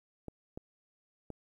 clicks, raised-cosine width 2 ms, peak -28 dBFS, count 3, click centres 0.283 / 0.575 / 1.303 s, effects 11-bit

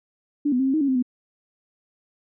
sine tone with pitch steps, 290.6 / 249 / 265.8 / 267.8 / 313.2 / 278.3 / 261.1 / 249.8 Hz, D4 / B3 / C4 / C4 / D#4 / C#4 / C4 / B3, -18 / +14 / +27 / +40 / +11 / +7 / -3 / +20 cents, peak -18 dBFS, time 0.45-1.026 s, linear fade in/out 10 ms, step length 72 ms, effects none

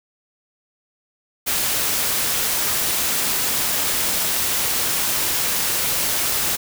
white noise, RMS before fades -21 dBFS, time 1.46-6.57 s, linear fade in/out 20 ms, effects none

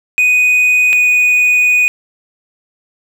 triangle tone pair in turn, 2489 / 2478 Hz, D#7 / D#7, 0 / -8 cents, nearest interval unison, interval 8 cents, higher first, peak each -6 dBFS, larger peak neither, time 0.18-0.93 / 0.93-1.88 s, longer second, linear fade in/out 0 ms, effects none

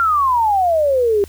sine exponential sweep, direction down, 1396.9 to 392 Hz, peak -12 dBFS, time 0-1.24 s, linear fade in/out 0 ms, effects added 77 Hz sine -37 dBFS peak until 1.28 s + white hiss -46 dBFS RMS until 1.28 s

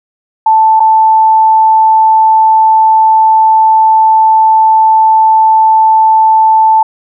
sine tone with dropouts, 880 Hz, A5, in tune, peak -3 dBFS, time 0.46-6.83 s, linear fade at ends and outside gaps 5 ms, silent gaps 0.797-0.802 s, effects none

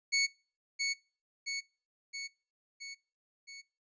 20% pulse tone with echo, 2217 Hz, C#7, in tune, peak -21 dBFS, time 0.12-0.27 s, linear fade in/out 20 ms, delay 670 ms, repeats 5, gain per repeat -4 dB, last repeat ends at 3.62 s, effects noise-tail reverb RT60 0.4 s tail -25 dB re dry + resampled to 16000 Hz

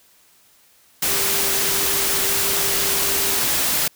sine tone in noise, 394.4 Hz, G4, 11 cents sharp, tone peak -31 dBFS, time 1.08-3.39 s, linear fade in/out 5 ms, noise white, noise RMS -20 dBFS, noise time 1.02-3.88 s, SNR -14 dB, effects white hiss -55 dBFS RMS until 3.95 s

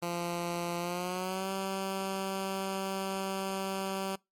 10% pulse tone with pitch glide, 172.7 to 192.73 Hz, F3 to G3, -19 to -29 cents, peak -24 dBFS, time 0.02-4.16 s, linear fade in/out 10 ms, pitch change +190 cents, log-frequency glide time 0.79-1.5 s, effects noise-tail reverb RT60 0.2 s tail -24 dB re dry + MP3 64 kbps

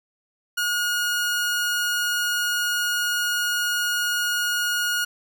sawtooth tone, 1439 Hz, F#6, 49 cents flat, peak -18 dBFS, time 0.57-5.05 s, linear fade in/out 10 ms, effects 10-bit

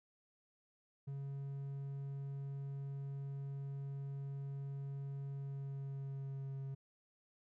triangle tone with pitch glide, 138.59 to 135.97 Hz, C#3 to C#3, 0 to -33 cents, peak -39 dBFS, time 1.07-6.75 s, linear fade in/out 10 ms, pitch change -33 cents, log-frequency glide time 5.33-6.6 s, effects none

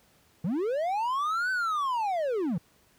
triangle linear two-way sweep, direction up then down, 146.83 to 1538 to 146.83 Hz, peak -24 dBFS, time 0.44-2.58 s, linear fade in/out 5 ms, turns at 1.51 s, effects pink hiss -63 dBFS RMS until 2.98 s + high-pass 60 Hz 12 dB/octave

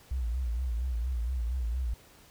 sine tone with vibrato, 60.6 Hz, B1, 32 cents flat, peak -28 dBFS, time 0.11-1.94 s, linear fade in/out 5 ms, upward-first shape sine, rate 4.3 Hz, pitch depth 130 cents each way, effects pink hiss -57 dBFS RMS until 2.3 s

